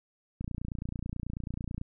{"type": "click train", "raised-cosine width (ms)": 5, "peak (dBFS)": -23, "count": 42, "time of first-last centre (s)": [0.41, 1.814], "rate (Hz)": 29.2, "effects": []}